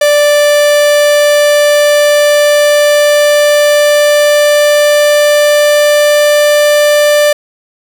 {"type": "tone with pitch glide", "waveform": "45% pulse", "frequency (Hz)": [587.3, 591], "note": ["D5", "D5"], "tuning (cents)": [0, 11], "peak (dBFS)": -5, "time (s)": [0.01, 7.33], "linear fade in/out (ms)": 5, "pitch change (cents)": 11, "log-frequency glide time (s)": [0.85, 6.59], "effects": []}